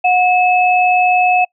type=tone pair together; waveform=sine; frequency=728.7 / 2595 Hz; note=F#5 / E7; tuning=-27 / -28 cents; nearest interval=octave + minor seventh; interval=2199 cents; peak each=-10 / -15 dBFS; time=0.04-1.45 s; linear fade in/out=10 ms; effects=noise-tail reverb RT60 0.1 s tail -26 dB re dry